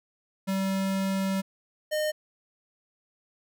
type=tone pair in turn; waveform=square; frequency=192.9 / 611.3 Hz; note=G3 / D#5; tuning=-28 / -31 cents; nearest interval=octave + minor sixth; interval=1997 cents; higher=second; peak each=-26 dBFS; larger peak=neither; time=0.47-1.42 / 1.91-2.12 s; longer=first; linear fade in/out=20 ms; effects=none